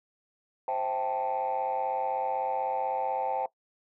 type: chord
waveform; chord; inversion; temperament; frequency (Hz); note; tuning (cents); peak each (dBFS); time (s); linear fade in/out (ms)
sine; A minor seventh; first; equal; 523.3 / 659.3 / 784 / 880; C5 / E5 / G5 / A5; 0 / 0 / 0 / 0; -33 / -35 / -29 / -31; 0.68-3.46; 2
effects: noise-tail reverb RT60 0.1 s tail -19 dB re dry + tanh soft clip ceiling -22 dBFS